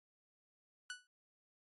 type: tone with exponential decay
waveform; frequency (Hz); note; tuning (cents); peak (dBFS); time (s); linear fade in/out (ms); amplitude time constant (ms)
sawtooth; 1480; F#6; 0; -36; 0.9-1.07; 1; 36
effects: MP3 48 kbps